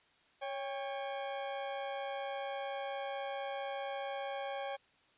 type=tone pair together; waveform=40% pulse; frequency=554.4 / 799.4 Hz; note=C#5 / G5; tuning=0 / +34 cents; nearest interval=tritone; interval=634 cents; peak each=-39 / -40 dBFS; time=0.41-4.77 s; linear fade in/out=20 ms; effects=white hiss -68 dBFS RMS until 5.17 s + resampled to 8000 Hz